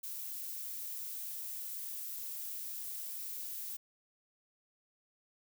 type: noise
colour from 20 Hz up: violet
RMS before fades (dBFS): -42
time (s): 0.03-3.77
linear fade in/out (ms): 10
effects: none